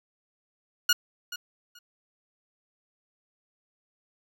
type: tone with echo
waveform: 15% pulse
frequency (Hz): 1438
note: F#6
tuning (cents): -50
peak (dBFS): -12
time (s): 0.89-0.93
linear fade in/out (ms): 5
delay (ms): 430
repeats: 2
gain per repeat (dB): -15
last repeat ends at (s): 1.79
effects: none